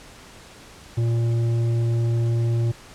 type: tone with tanh clipping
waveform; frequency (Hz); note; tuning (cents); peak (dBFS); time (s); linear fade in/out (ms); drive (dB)
sine; 116.54; A#2; 0; -20; 0.97-2.72; 10; 9
effects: pink hiss -45 dBFS RMS until 2.94 s + low-pass 9000 Hz 12 dB/octave